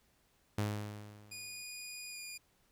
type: tone with exponential decay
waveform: sawtooth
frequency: 104.5 Hz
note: G#2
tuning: 11 cents sharp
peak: -27 dBFS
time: 0.58-1.64 s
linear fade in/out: 5 ms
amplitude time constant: 230 ms
type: tone with pitch glide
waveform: 15% pulse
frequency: 2458 to 2428 Hz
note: D#7 to D#7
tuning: -22 to -43 cents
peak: -37 dBFS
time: 1.31-2.38 s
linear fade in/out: 10 ms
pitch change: -21 cents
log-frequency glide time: 2.1-2.18 s
effects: pink hiss -72 dBFS RMS until 2.71 s